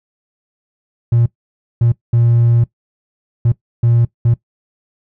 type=tone bursts at uneven times; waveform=triangle; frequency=117.9 Hz; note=A#2; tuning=20 cents sharp; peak=-6 dBFS; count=6; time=1.12-1.26 / 1.81-1.92 / 2.13-2.64 / 3.45-3.52 / 3.83-4.05 / 4.25-4.34 s; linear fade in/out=5 ms; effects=noise-tail reverb RT60 0.1 s tail -20 dB re dry + tanh soft clip ceiling -2 dBFS